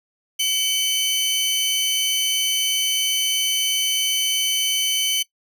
sawtooth tone pair together, 2263 / 3040 Hz, C#7 / F#7, +35 / +46 cents, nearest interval perfect fourth, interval 511 cents, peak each -26 / -16 dBFS, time 0.39-5.23 s, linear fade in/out 10 ms, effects noise-tail reverb RT60 0.1 s tail -20 dB re dry

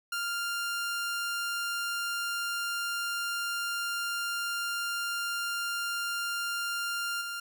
sawtooth tone with level steps, 1396.9 Hz, F6, in tune, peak -27 / -31 dBFS, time 0.12-7.4 s, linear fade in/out 5 ms, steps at 7.21 s, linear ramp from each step 5 ms, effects none

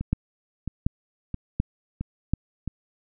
two click trains, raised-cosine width 5 ms, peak -9 / -17 dBFS, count 4 / 5, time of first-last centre 0.13-2.336 / 0.01-2.677 s, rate 1.36 / 1.5 Hz, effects none

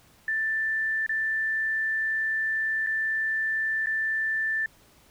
sine tone with dropouts, 1769 Hz, A6, 9 cents sharp, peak -24 dBFS, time 0.28-4.66 s, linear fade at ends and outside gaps 2 ms, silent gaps 1.064-1.093 / 2.864-2.87 / 3.86-3.869 s, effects pink hiss -58 dBFS RMS until 5.1 s

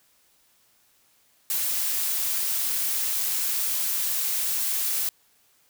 blue noise, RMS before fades -26 dBFS, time 1.5-5.09 s, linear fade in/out 2 ms, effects white hiss -63 dBFS RMS until 5.69 s

